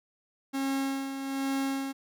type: tone with tremolo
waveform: 45% pulse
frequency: 271.4 Hz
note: C#4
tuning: 36 cents flat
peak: -27 dBFS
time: 0.53-1.93 s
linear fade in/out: 20 ms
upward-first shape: sine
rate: 1.2 Hz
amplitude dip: 55%
effects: none